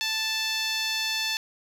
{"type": "tone with band-pass filter", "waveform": "10% pulse", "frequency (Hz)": 880, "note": "A5", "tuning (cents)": 0, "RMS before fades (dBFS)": -28, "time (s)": [0.01, 1.37], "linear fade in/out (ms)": 0, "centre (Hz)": 4400, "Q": 0.69, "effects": []}